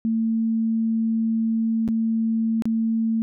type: tone with dropouts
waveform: sine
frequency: 224.8 Hz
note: A3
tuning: 37 cents sharp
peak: -19 dBFS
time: 0.05-3.22 s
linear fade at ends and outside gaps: 0 ms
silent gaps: 1.878-1.887 / 2.622-2.655 s
effects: none